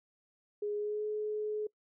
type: tone with pitch glide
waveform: sine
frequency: 415.3 to 424.8 Hz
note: G#4 to G#4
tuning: 0 to +39 cents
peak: -32 dBFS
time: 0.62-1.67 s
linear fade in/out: 5 ms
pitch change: +39 cents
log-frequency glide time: 0.76-1.05 s
effects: noise-tail reverb RT60 0.1 s tail -23 dB re dry